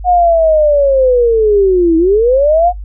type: linear two-way sweep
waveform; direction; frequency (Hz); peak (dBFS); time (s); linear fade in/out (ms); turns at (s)
sine; down then up; 730 to 319.7 to 730; -6; 0.04-2.73; 50; 1.97
effects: noise-tail reverb RT60 0.1 s tail -21 dB re dry + added 50 Hz sine -22 dBFS peak until 2.84 s